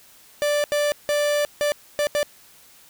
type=tone bursts at uneven times; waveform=45% pulse; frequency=587 Hz; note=D5; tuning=1 cent flat; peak=-19 dBFS; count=6; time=0.42-0.64 / 0.72-0.92 / 1.09-1.45 / 1.61-1.72 / 1.99-2.07 / 2.15-2.23 s; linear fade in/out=0 ms; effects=white hiss -51 dBFS RMS until 2.89 s